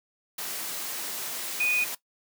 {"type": "tone in noise", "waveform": "sine", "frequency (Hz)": 2477, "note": "D#7", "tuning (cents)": -8, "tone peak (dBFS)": -22, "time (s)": [1.6, 1.84], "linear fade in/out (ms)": 5, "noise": "white", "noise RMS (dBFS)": -34, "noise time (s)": [0.38, 1.95], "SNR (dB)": 9, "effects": ["noise-tail reverb RT60 0.1 s tail -17 dB re dry", "high-pass 200 Hz 12 dB/octave"]}